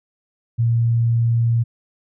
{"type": "tone", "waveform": "sine", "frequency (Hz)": 116.54, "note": "A#2", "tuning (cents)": 0, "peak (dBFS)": -14, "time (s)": [0.58, 1.64], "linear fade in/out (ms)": 20, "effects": []}